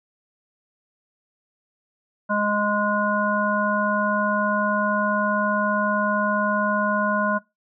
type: harmonic tone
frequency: 207.6 Hz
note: G#3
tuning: in tune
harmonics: 1 / 3 / 5 / 7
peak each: -25 / -25 / -25 / -25 dBFS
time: 2.29-7.39 s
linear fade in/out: 20 ms
effects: noise-tail reverb RT60 0.2 s tail -20 dB re dry